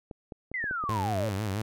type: clicks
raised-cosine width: 2 ms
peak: -26 dBFS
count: 7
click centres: 0.112 / 0.322 / 0.516 / 0.641 / 0.711 / 0.839 / 0.892 s
type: exponential sweep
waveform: sine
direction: down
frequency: 2100 to 530 Hz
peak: -29 dBFS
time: 0.54-1.29 s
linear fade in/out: 2 ms
type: tone with vibrato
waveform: sawtooth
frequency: 102.3 Hz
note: G#2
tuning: 26 cents flat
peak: -25 dBFS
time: 0.89-1.62 s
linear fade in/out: 5 ms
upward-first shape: sine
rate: 6 Hz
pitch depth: 130 cents each way
effects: none